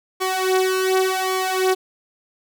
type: tone with flanger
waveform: sawtooth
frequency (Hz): 375.6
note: F#4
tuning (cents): +26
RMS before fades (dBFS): -20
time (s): 0.2-1.75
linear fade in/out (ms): 20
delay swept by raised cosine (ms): 0.9 to 3.4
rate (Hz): 0.88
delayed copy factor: +0.85
effects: none